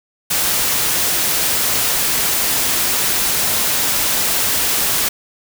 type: noise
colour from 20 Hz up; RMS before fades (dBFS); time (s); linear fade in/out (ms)
white; -17; 0.3-5.09; 10
effects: none